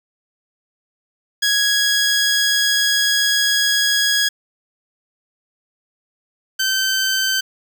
15% pulse tone pair in turn, 1661.2 / 1544.1 Hz, G#6 / G6, 0 / -27 cents, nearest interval minor second, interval 127 cents, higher first, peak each -8 / -10 dBFS, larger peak first, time 1.42-4.29 / 6.59-7.41 s, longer first, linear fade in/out 10 ms, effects none

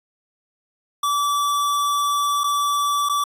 square tone with dropouts, 1156 Hz, D6, 28 cents flat, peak -19 dBFS, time 1.03-3.24 s, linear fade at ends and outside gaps 5 ms, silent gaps 2.436-2.44 / 3.089-3.095 s, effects resampled to 32000 Hz

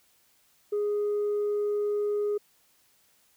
sine tone, 414.2 Hz, G#4, 5 cents flat, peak -23 dBFS, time 0.72-2.38 s, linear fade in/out 10 ms, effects tanh soft clip ceiling -23 dBFS + white hiss -65 dBFS RMS until 3.36 s

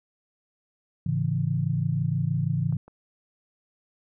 sine chord, A major, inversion none, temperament equal with one note detuned, 107.43 / 138.59 / 164.81 Hz, A2 / C#3 / E3, -41 / 0 / 0 cents, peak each -29 / -26 / -27 dBFS, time 1.06-2.77 s, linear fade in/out 5 ms
clicks, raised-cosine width 1 ms, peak -34 dBFS, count 2, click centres 2.725 / 2.88 s
effects none

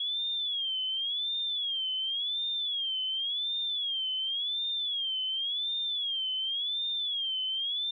sine tone with vibrato, 3322 Hz, G#7, in tune, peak -29 dBFS, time 0-7.91 s, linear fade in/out 5 ms, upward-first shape sine, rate 0.91 Hz, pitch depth 150 cents each way, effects none

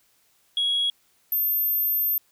sine tone pair in turn, 3322 / 13357 Hz, G#7 / G#9, 0 / +9 cents, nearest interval 2 octaves, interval 2409 cents, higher second, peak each -19 dBFS, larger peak neither, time 0.57-0.9 / 1.32-2.18 s, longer second, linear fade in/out 2 ms, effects tanh soft clip ceiling -18 dBFS + white hiss -64 dBFS RMS until 2.31 s

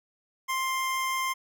25% pulse tone, 1051 Hz, C6, 7 cents sharp, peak -23 dBFS, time 0.48-1.34 s, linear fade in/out 20 ms, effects none

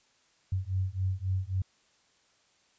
sine beating tone pair, 92.5 / 96.2 Hz, F#2 / G2, 0 / -32 cents, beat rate 3.7 Hz, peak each -31 dBFS, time 0.52-1.62 s, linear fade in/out 5 ms, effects white hiss -67 dBFS RMS until 2.78 s + resampled to 16000 Hz

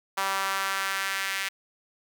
sawtooth tone with high-pass filter sweep, 194.1 Hz, G3, 17 cents flat, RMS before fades -29 dBFS, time 0.17-1.49 s, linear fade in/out 10 ms, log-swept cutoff 1000 to 2000 Hz, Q 1.9, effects none

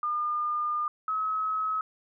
sine tone pair in turn, 1210 / 1282 Hz, D#6 / E6, -49 / -49 cents, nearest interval minor second, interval 100 cents, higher second, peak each -26 dBFS, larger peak neither, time 0.03-0.88 / 1.08-1.81 s, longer first, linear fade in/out 2 ms, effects none

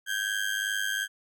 35% pulse ring-modulated tone, 1600 Hz, G6, 35 cents sharp, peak -23 dBFS, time 0.06-1.08 s, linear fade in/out 50 ms, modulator 51.3 Hz, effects none

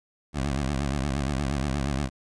15% pulse tone with vibrato, 69.3 Hz, C#2, in tune, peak -19 dBFS, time 0.33-2.1 s, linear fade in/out 50 ms, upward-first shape triangle, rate 8.5 Hz, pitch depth 170 cents each way, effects resampled to 22050 Hz + 10-bit

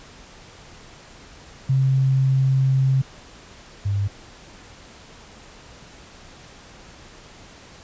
sine tone pair in turn, 133.3 / 100.12 Hz, C3 / G2, +33 / +37 cents, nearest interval perfect fourth, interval 496 cents, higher first, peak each -15 / -19 dBFS, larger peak first, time 1.69-3.02 / 3.85-4.08 s, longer first, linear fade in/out 10 ms, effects pink hiss -45 dBFS RMS until 7.83 s + resampled to 16000 Hz

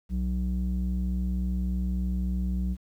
square tone with low-pass filter, 61.74 Hz, B1, in tune, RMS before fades -28 dBFS, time 0.09-2.77 s, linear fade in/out 50 ms, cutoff 180 Hz, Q 2.3, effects 10-bit

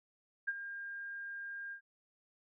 sine tone with ADSR envelope, 1607 Hz, G6, 43 cents sharp, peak -30 dBFS, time 0.47-1.81 s, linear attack 16 ms, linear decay 37 ms, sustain -11 dB, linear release 91 ms, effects none

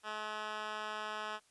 10% pulse tone with band-pass filter, 213.7 Hz, G#3, 50 cents sharp, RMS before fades -41 dBFS, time 0.03-1.4 s, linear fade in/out 50 ms, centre 1800 Hz, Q 1.1, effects white hiss -69 dBFS RMS until 1.5 s + resampled to 24000 Hz

